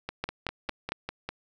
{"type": "two click trains", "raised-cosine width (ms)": 0.3, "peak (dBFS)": [-17, -14], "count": [7, 4], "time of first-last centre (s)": [[0.09, 1.29], [0.24, 0.92]], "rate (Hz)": [5, 4.41], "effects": []}